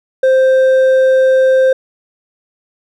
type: tone with hard clipping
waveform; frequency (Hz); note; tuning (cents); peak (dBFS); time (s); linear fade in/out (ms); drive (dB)
sine; 523.3; C5; 0; -8; 0.23-1.73; 5; 4
effects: none